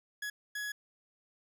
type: tone bursts at uneven times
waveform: 40% pulse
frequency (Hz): 1680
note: G#6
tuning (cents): +19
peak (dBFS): -35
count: 2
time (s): 0.22-0.3 / 0.55-0.72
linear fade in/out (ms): 5
effects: none